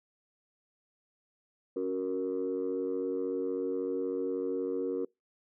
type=chord; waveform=sine; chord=F# major; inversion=second; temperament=equal; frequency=277.2 / 370 / 466.2 Hz; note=C#4 / F#4 / A#4; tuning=0 / 0 / 0 cents; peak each=-35 / -33 / -32 dBFS; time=1.76-5.05 s; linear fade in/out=5 ms; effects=noise-tail reverb RT60 0.2 s tail -26 dB re dry + tanh soft clip ceiling -24 dBFS